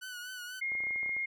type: tone with vibrato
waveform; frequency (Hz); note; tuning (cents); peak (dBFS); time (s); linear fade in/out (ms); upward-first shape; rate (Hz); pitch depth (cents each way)
sawtooth; 1480; F#6; 0; -37; 0.01-0.61; 20; triangle; 4.1; 55
type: tone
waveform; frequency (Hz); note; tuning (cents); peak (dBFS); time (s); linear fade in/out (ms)
sine; 2139; C7; +38; -31; 0.61-1.26; 10
type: clicks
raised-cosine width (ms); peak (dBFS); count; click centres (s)
1; -37; 11; 0.719 / 0.752 / 0.805 / 0.838 / 0.869 / 0.908 / 0.96 / 1.031 / 1.061 / 1.093 / 1.166
effects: none